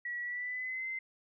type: tone with pitch glide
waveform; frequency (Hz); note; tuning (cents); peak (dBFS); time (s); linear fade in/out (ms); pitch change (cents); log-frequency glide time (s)
sine; 1931 to 2070; B6 to C7; -39 to -19; -35; 0.05-0.99; 5; +120; 0.21-0.88
effects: none